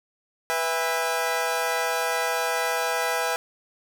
20% pulse chord, E major, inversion second, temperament equal with one note detuned, 493.9 / 659.3 / 811.6 Hz, B4 / E5 / G#5, 0 / 0 / -40 cents, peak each -23 dBFS, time 0.5-3.36 s, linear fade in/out 0 ms, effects none

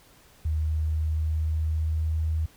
sine tone with pitch glide, 77.78 to 79.32 Hz, D#2 to D#2, 0 to +34 cents, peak -23 dBFS, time 0.45-2.46 s, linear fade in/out 5 ms, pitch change +34 cents, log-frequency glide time 0.57-2.3 s, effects pink hiss -56 dBFS RMS until 2.56 s

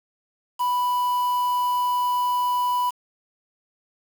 triangle tone with quantisation, 987.8 Hz, B5, in tune, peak -18 dBFS, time 0.59-2.91 s, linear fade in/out 20 ms, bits 6, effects none

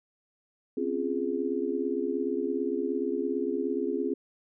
sine chord, Db major seventh, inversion third, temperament just, 259.9 / 277.2 / 346.5 / 415.8 Hz, C4 / Db4 / F4 / Ab4, -11 / 0 / -14 / +2 cents, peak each -33 / -34 / -32 / -31 dBFS, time 0.77-4.14 s, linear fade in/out 5 ms, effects none

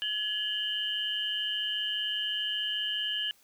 sine tone cluster, 1697 / 2878 / 3083 Hz, G#6 / F#7 / G7, +37 / -49 / -29 cents, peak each -37 / -33 / -32 dBFS, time 0.02-3.31 s, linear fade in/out 0 ms, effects white hiss -63 dBFS RMS until 3.43 s

